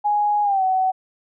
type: tone with pitch glide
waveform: sine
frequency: 830.6 to 752.9 Hz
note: G#5 to F#5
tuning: 0 to +30 cents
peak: -16 dBFS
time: 0.04-0.92 s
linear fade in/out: 20 ms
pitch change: -170 cents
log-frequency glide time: 0.43-0.63 s
effects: none